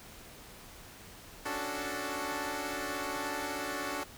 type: chord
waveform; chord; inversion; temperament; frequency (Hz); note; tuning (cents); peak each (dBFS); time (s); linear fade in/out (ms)
10% pulse; D major seventh; third; equal; 277.2 / 293.7 / 370 / 440; C#4 / D4 / F#4 / A4; 0 / 0 / 0 / 0; -33 / -30 / -32 / -33; 1.45-4.04; 10
effects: pink hiss -51 dBFS RMS until 4.17 s